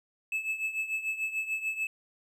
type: tone with tremolo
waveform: triangle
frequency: 2608 Hz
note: E7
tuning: 19 cents flat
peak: -25 dBFS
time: 0.32-1.87 s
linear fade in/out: 2 ms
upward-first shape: triangle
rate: 6.8 Hz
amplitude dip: 80%
effects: none